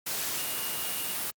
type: tone in noise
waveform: sine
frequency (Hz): 2854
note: F7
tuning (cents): +37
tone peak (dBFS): -40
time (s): 0.38-1.14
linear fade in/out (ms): 10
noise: white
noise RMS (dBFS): -32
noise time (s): 0.06-1.31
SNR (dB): -11
effects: high-pass 100 Hz 12 dB/octave + Opus 48 kbps